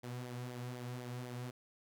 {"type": "tone with flanger", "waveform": "sawtooth", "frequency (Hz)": 123.47, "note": "B2", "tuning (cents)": 0, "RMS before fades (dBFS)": -44, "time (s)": [0.03, 1.51], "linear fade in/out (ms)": 10, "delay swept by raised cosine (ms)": [0.72, 3.52], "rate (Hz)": 4, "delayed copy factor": -0.55, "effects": []}